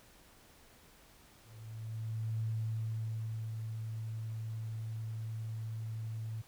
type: tone with ADSR envelope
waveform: sine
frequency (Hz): 111.2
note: A2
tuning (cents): +19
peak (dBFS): -32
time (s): 1.42-6.42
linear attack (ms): 1000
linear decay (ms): 1100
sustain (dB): -5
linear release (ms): 11
effects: pink hiss -61 dBFS RMS until 6.47 s